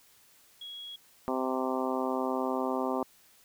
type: tone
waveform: sine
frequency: 3322 Hz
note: G#7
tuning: in tune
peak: -40 dBFS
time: 0.61-0.96 s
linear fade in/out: 5 ms
type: harmonic tone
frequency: 130 Hz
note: C3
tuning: 11 cents flat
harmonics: 2 / 3 / 4 / 5 / 6 / 7 / 8 / 9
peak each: -33 / -35 / -36 / -37 / -38 / -38 / -39 / -40 dBFS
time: 1.28-3.03 s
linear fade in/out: 0 ms
effects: white hiss -61 dBFS RMS until 3.44 s